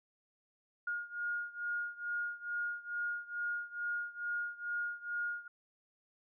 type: beating tone pair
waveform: sine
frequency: 1426 / 1428.3 Hz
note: F6 / F6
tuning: +36 / +38 cents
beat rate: 2.3 Hz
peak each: -38 / -40 dBFS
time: 0.87-5.48 s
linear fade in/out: 5 ms
effects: none